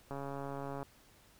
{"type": "click train", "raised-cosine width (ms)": 1, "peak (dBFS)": -28, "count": 101, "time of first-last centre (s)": [0.11, 0.829], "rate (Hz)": 139, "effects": ["pink hiss -63 dBFS RMS until 1.39 s"]}